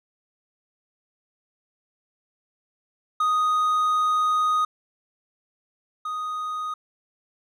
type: tone pair in turn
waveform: triangle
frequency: 1244.5 / 1244.5 Hz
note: D#6 / D#6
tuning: 0 / 0 cents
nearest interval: unison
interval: 0 cents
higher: neither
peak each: -17 / -25 dBFS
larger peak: first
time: 3.2-4.65 / 6.05-6.74 s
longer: first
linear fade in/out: 5 ms
effects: none